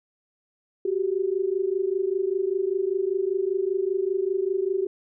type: tone pair together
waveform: sine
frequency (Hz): 370 / 395.1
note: F#4 / G4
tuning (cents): 0 / +14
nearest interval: minor second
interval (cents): 114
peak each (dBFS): -25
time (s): 0.85-4.87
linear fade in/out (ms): 5
effects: none